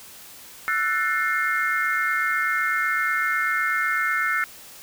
sine chord, F# half-diminished seventh, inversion third, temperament just, 1332 / 1480 / 1776 / 2131 Hz, E6 / F#6 / A6 / C7, +18 / 0 / +16 / +31 cents, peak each -26 dBFS, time 0.68-4.44 s, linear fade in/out 0 ms, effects white hiss -44 dBFS RMS until 4.82 s

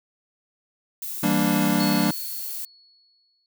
violet noise, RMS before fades -32 dBFS, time 1.02-2.65 s, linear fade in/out 2 ms
square chord, E half-diminished seventh, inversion none, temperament equal with one note detuned, 164.81 / 197.02 / 233.1 / 293.7 Hz, E3 / G3 / Bb3 / D4, 0 / +9 / 0 / 0 cents, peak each -28 / -24 / -26 / -25 dBFS, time 1.23-2.11 s, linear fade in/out 5 ms
sine tone with exponential decay, 4381 Hz, C#8, 21 cents flat, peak -28 dBFS, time 1.8-3.46 s, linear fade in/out 1 ms, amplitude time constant 360 ms
effects none

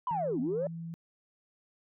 sine linear two-way sweep, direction down then up, 1036 to 230 to 598 Hz, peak -28 dBFS, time 0.07-0.67 s, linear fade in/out 2 ms, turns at 0.4 s
sine tone with pitch glide, 164.81 to 166.24 Hz, E3 to E3, 0 to +15 cents, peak -37 dBFS, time 0.11-0.94 s, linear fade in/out 0 ms, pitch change +15 cents, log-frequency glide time 0.52-0.79 s
effects tanh soft clip ceiling -23 dBFS

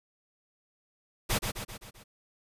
pink noise with echo, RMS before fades -27 dBFS, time 1.29-1.39 s, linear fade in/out 20 ms, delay 130 ms, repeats 5, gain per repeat -5 dB, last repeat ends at 2.04 s, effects resampled to 32000 Hz

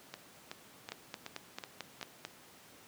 two click trains, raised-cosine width 0.2 ms, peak -24 / -22 dBFS, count 6 / 7, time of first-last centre 0.14-2.013 / 0.92-2.25 s, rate 2.67 / 4.51 Hz, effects pink hiss -57 dBFS RMS until 2.87 s + high-pass 150 Hz 12 dB/octave

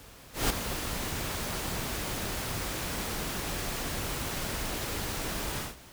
pink noise with ADSR envelope, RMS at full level -25 dBFS, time 0.33-5.76 s, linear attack 170 ms, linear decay 6 ms, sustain -9 dB, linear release 150 ms, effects pink hiss -51 dBFS RMS until 5.92 s

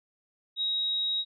sine tone, 3802 Hz, A#7, 33 cents sharp, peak -26 dBFS, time 0.56-1.25 s, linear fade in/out 50 ms, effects none

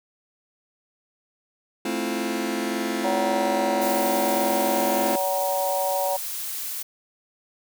sawtooth chord, F major seventh, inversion first, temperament just, 218.3 / 261.9 / 327.4 / 349.2 Hz, A3 / C4 / E4 / F4, -13 / +2 / -12 / 0 cents, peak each -26 dBFS, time 1.85-5.16 s, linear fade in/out 5 ms
harmonic tone, 188.9 Hz, F#3, 36 cents sharp, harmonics 3 / 4 / 5, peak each -25 / -27 / -29 dBFS, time 3.04-6.17 s, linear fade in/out 10 ms
blue noise, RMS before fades -31 dBFS, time 3.81-6.83 s, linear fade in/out 10 ms
effects none

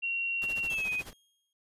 sine tone with pitch glide, 2745 to 2503 Hz, F7 to D#7, -31 to +10 cents, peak -29 dBFS, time 0.02-1.02 s, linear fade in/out 20 ms, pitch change -159 cents, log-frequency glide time 0.66-0.89 s
pink noise with tremolo, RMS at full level -43 dBFS, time 0.42-1.13 s, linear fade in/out 0 ms, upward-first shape sine, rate 14 Hz, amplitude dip 85%
sawtooth tone with exponential decay, 3252 Hz, G#7, 37 cents flat, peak -38 dBFS, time 0.7-1.53 s, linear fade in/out 2 ms, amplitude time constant 180 ms
effects resampled to 32000 Hz

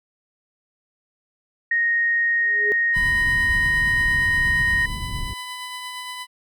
sine tone, 1864.7 Hz, A#6, in tune, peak -17 dBFS, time 1.71-4.86 s, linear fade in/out 5 ms
sine tone with exponential growth, 415.3 Hz, G#4, in tune, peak -20 dBFS, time 2.37-2.72 s, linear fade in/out 0 ms, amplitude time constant 76 ms
15% pulse tone with tremolo, 1000 Hz, B5, 21 cents sharp, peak -23 dBFS, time 2.93-6.27 s, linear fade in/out 50 ms, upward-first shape triangle, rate 8.6 Hz, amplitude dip 30%
pink low-pass noise, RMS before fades -29 dBFS, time 2.96-5.34 s, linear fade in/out 5 ms, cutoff 150 Hz, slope 12 dB/octave
effects none

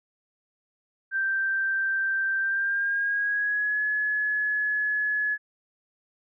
sine tone with pitch glide, 1568 to 1700.1 Hz, G6 to G#6, 0 to +40 cents, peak -23 dBFS, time 1.11-5.38 s, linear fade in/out 50 ms, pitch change +140 cents, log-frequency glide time 2.39-3.82 s, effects none

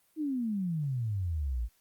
sine exponential sweep, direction down, 322.6 to 53.6 Hz, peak -29 dBFS, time 0.16-1.69 s, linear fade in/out 50 ms, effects white hiss -69 dBFS RMS until 1.8 s + Opus 32 kbps

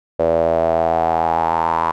sawtooth tone with band-pass filter sweep, 82.41 Hz, E2, in tune, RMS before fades -17 dBFS, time 0.19-1.92 s, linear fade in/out 10 ms, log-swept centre 550 to 1000 Hz, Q 6.5, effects none

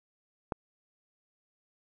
click, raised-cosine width 1 ms, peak -17 dBFS, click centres 0.522 s, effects none

